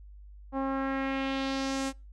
sawtooth tone with low-pass filter sweep, 269.5 Hz, C#4, 49 cents flat, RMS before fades -31 dBFS, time 0.52-1.93 s, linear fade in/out 50 ms, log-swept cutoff 930 to 8600 Hz, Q 1.8, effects noise-tail reverb RT60 0.3 s tail -26 dB re dry + added 50 Hz sine -46 dBFS peak until 2.12 s

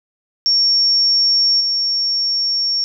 sine tone with level steps, 5500 Hz, F8, 27 cents flat, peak -11 / -15 dBFS, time 0.46-2.84 s, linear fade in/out 0 ms, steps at 1.6 s, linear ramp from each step 10 ms, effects none

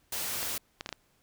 white noise, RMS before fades -34 dBFS, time 0.12-0.58 s, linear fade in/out 5 ms
clicks, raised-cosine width 0.2 ms, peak -18 dBFS, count 5, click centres 0.429 / 0.809 / 0.861 / 0.891 / 0.927 s
effects pink hiss -69 dBFS RMS until 1.22 s

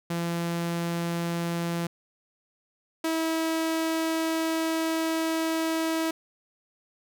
sawtooth tone pair in turn, 170.1 / 323.7 Hz, F3 / E4, -45 / -31 cents, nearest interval major seventh, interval 1114 cents, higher second, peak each -23 / -21 dBFS, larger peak second, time 0.1-1.87 / 3.04-6.11 s, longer second, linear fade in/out 5 ms, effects none

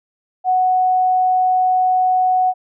sine tone, 740 Hz, F#5, in tune, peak -12 dBFS, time 0.44-2.54 s, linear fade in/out 50 ms, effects none

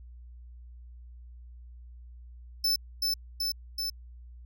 45% pulse tone with echo, 5274 Hz, E8, in tune, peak -24 dBFS, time 2.64-2.76 s, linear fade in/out 5 ms, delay 380 ms, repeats 3, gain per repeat -2 dB, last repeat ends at 3.9 s, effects added 60 Hz sine -45 dBFS peak until 4.45 s

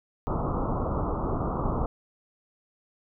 pink low-pass noise, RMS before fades -28 dBFS, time 0.27-1.86 s, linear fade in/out 0 ms, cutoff 1300 Hz, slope 96 dB/octave, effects none

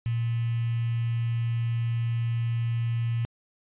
sine tone with quantisation, 116.54 Hz, A#2, in tune, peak -24 dBFS, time 0.06-3.25 s, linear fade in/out 0 ms, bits 7, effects resampled to 8000 Hz

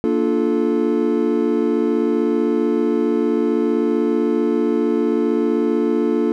triangle chord, Bb major seventh, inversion none, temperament equal with one note detuned, 233.1 / 293.7 / 349.2 / 436 Hz, Bb3 / D4 / F4 / A4, 0 / 0 / 0 / -16 cents, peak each -19 dBFS, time 0.04-6.32 s, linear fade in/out 0 ms, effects none

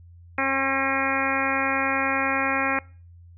harmonic tone, 270 Hz, C#4, 45 cents flat, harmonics 1 / 2 / 3 / 4 / 5 / 6 / 7 / 8 / 9, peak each -30 / -30 / -30 / -30 / -30 / -30 / -30 / -30 / -30 dBFS, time 0.38-2.79 s, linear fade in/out 2 ms, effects noise-tail reverb RT60 0.4 s tail -24 dB re dry + added 86 Hz sine -45 dBFS peak until 3.37 s

